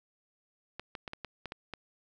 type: clicks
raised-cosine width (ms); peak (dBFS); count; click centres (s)
0.3; -23; 8; 0.796 / 0.952 / 1.078 / 1.134 / 1.247 / 1.457 / 1.521 / 1.737
effects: none